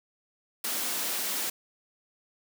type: high-pass noise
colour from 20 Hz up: white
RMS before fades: -31 dBFS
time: 0.64-1.5 s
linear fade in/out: 5 ms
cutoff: 180 Hz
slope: 96 dB/octave
effects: none